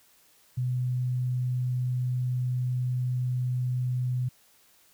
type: tone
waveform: sine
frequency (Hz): 125.5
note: B2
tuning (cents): +28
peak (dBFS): -25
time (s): 0.57-4.29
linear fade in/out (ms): 10
effects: white hiss -61 dBFS RMS until 4.93 s